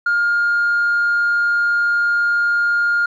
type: tone with tanh clipping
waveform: triangle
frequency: 1413 Hz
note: F6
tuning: 20 cents sharp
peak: -14 dBFS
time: 0.06-3.06 s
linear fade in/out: 5 ms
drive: 5 dB
effects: none